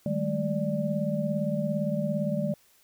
sine tone cluster, 156.4 / 196.2 / 213.8 / 588 Hz, D#3 / G3 / A3 / D5, +9 / +2 / -49 / +2 cents, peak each -31 dBFS, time 0.06-2.54 s, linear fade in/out 2 ms, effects white hiss -62 dBFS RMS until 2.83 s

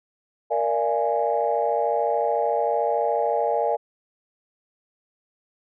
sine chord, Bb dominant seventh, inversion none, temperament equal with one note detuned, 466.2 / 587.3 / 680.9 / 830.6 Hz, Bb4 / D5 / F5 / Ab5, 0 / 0 / -44 / 0 cents, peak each -25 dBFS, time 0.5-3.77 s, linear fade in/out 20 ms, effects tanh soft clip ceiling -10 dBFS

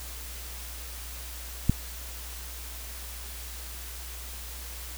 click, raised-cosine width 5 ms, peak -7 dBFS, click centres 1.696 s, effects added 60 Hz sine -40 dBFS peak until 4.97 s + white hiss -42 dBFS RMS until 4.97 s

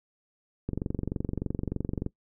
click train, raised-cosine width 3 ms, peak -17 dBFS, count 33, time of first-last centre 0.69-2.063 s, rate 23.3 Hz, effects noise-tail reverb RT60 0.1 s tail -20 dB re dry

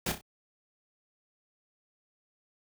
pink noise with echo, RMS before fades -30 dBFS, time 0.06-0.12 s, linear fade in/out 5 ms, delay 31 ms, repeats 3, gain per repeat -8 dB, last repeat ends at 0.213 s, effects high-pass 60 Hz 12 dB/octave

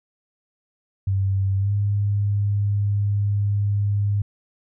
sine tone with pitch glide, 97.1 to 101.87 Hz, G2 to G#2, -16 to -33 cents, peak -18 dBFS, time 1.07-4.22 s, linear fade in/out 5 ms, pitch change +83 cents, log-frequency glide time 1.58-1.72 s, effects none

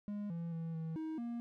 triangle tone with pitch steps, 206.1 / 168.3 / 164.4 / 161.5 / 316.6 / 236 Hz, G#3 / E3 / E3 / E3 / D#4 / A#3, -13 / +36 / -4 / -35 / +30 / +22 cents, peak -36 dBFS, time 0.08-1.4 s, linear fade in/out 0 ms, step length 220 ms, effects none

